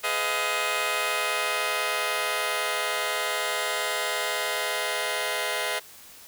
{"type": "chord", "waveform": "10% pulse", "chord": "F half-diminished seventh", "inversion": "first", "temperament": "just", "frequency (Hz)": [419.1, 502.9, 628.6, 698.5], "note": ["Ab4", "Cb5", "Eb5", "F5"], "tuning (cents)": [16, 31, 18, 0], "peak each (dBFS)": [-25, -23, -21, -24], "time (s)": [0.03, 5.8], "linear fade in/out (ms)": 20, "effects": ["white hiss -48 dBFS RMS until 6.27 s"]}